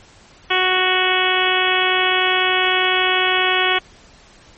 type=harmonic tone; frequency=370 Hz; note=F#4; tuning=in tune; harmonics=1 / 2 / 3 / 4 / 5 / 6 / 7 / 8 / 9; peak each=-23 / -23 / -23 / -23 / -23 / -23 / -23 / -23 / -23 dBFS; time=0.5-3.79 s; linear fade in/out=10 ms; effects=pink hiss -47 dBFS RMS until 4.57 s + MP3 32 kbps